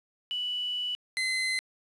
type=tone pair in turn; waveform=sine / 30% pulse; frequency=2960 / 2052 Hz; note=F#7 / C7; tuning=0 / -34 cents; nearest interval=tritone; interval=634 cents; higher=first; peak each=-29 / -24 dBFS; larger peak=second; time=0.31-0.95 / 1.17-1.59 s; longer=first; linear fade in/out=0 ms; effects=resampled to 24000 Hz + 9-bit